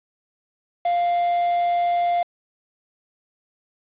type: tone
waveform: triangle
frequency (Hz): 698.5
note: F5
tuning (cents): 0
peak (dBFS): -16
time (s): 0.85-2.23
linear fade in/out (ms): 5
effects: resampled to 8000 Hz + 7-bit